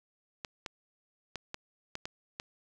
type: clicks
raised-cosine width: 0.2 ms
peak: -20 dBFS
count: 7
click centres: 0.448 / 0.662 / 1.357 / 1.544 / 1.954 / 2.055 / 2.399 s
effects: none